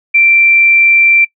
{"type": "tone", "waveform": "sine", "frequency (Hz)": 2352, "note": "D7", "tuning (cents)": 2, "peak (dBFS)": -5, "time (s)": [0.14, 1.25], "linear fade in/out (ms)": 10, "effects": ["noise-tail reverb RT60 0.1 s tail -22 dB re dry"]}